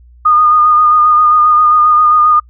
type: tone with vibrato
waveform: sine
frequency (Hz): 1225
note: D#6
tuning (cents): -27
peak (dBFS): -5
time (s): 0.25-2.4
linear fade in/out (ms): 10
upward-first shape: sine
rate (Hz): 7.5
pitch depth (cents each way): 24
effects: noise-tail reverb RT60 0.1 s tail -26 dB re dry + added 60 Hz sine -38 dBFS peak until 2.49 s